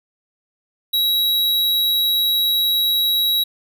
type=tone; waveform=square; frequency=3869 Hz; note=B7; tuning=36 cents flat; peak=-16 dBFS; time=0.93-3.44 s; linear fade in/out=10 ms; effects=none